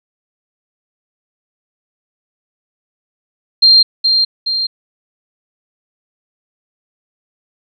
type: tone with echo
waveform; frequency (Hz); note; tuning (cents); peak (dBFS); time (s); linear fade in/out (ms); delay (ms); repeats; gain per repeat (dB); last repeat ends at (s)
sine; 4186; C8; 0; -4; 3.62-3.83; 10; 420; 2; -5; 4.67
effects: none